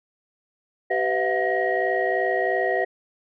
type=tone cluster; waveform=sine; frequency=386.5 / 499.2 / 655 / 718 / 1888 Hz; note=G4 / B4 / E5 / F5 / A#6; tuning=-24 / +19 / -11 / +48 / +22 cents; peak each=-26 dBFS; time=0.9-2.85 s; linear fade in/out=10 ms; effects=tanh soft clip ceiling -11 dBFS